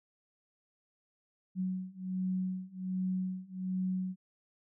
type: beating tone pair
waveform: sine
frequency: 185 / 186.3 Hz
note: F#3 / F#3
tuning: 0 / +12 cents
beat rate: 1.3 Hz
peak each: -36 / -35 dBFS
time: 1.55-4.16 s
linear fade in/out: 50 ms
effects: none